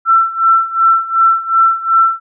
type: tone with tremolo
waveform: sine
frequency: 1341 Hz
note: E6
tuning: 29 cents sharp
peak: -5 dBFS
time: 0.05-2.2 s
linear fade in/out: 50 ms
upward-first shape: sine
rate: 2.7 Hz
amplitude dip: 85%
effects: none